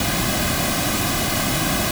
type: noise with comb filter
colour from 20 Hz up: pink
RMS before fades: -21 dBFS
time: 0-1.91 s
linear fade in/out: 2 ms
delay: 2.2 ms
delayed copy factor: -0.65
effects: none